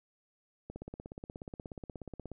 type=click train; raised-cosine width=2 ms; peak=-29 dBFS; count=28; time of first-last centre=0.7-2.317 s; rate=16.7 Hz; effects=none